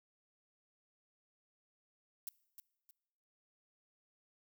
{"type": "noise with echo", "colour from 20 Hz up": "violet", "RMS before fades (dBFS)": -43, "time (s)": [2.27, 2.29], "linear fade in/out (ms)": 0, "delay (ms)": 310, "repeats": 2, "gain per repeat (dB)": -9, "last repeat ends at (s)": 2.91, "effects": ["noise-tail reverb RT60 1.0 s tail -22 dB re dry"]}